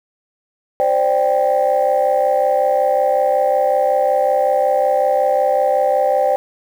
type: chord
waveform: sine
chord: C suspended second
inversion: none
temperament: just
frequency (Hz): 523.3 / 588.7 / 784.9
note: C5 / D5 / G5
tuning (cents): 0 / +4 / +2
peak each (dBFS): -16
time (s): 0.8-6.36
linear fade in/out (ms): 0
effects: tanh soft clip ceiling -6 dBFS + 7-bit